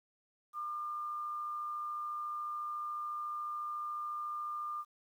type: tone with amplitude modulation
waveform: sine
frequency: 1200 Hz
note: D6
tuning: 37 cents sharp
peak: -35 dBFS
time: 0.53-4.85 s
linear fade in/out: 50 ms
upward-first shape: sine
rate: 114 Hz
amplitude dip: 30%
effects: 11-bit